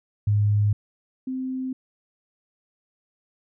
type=tone pair in turn; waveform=sine; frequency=103.83 / 259.5 Hz; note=G#2 / C4; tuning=0 / -14 cents; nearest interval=octave + major third; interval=1586 cents; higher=second; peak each=-17 / -26 dBFS; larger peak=first; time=0.27-0.73 / 1.27-1.73 s; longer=neither; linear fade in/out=5 ms; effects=none